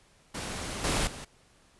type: noise with level steps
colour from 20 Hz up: pink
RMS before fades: -36 / -28 / -42 dBFS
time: 0.34-1.25 s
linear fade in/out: 10 ms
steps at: 0.84 / 1.07 s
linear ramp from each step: 2 ms
effects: pink hiss -62 dBFS RMS until 1.79 s + resampled to 24000 Hz